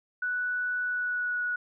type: tone with pitch glide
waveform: sine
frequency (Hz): 1480 to 1463.8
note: F#6 to F#6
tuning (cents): 0 to -19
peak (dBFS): -27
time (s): 0.22-1.56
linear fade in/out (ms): 5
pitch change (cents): -19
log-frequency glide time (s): 0.83-1.43
effects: none